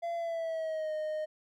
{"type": "tone with pitch glide", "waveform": "triangle", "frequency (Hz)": [681, 617.3], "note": ["F5", "D#5"], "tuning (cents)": [-44, -14], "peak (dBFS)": -30, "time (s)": [0.02, 1.26], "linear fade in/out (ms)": 20, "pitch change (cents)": -170, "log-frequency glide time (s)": [0.15, 0.93], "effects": []}